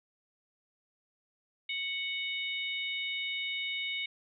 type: harmonic tone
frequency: 740 Hz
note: F#5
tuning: in tune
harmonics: 3 / 4 / 5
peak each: -35 / -39 / -38 dBFS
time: 1.69-4.06 s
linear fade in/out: 5 ms
effects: none